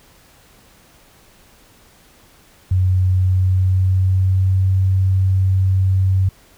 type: tone with pitch glide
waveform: sine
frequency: 92.5 to 94.72 Hz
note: F#2 to F#2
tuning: 0 to +41 cents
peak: -12 dBFS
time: 2.71-6.29 s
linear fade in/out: 5 ms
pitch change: +41 cents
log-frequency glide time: 3.1-4.71 s
effects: pink hiss -50 dBFS RMS until 6.57 s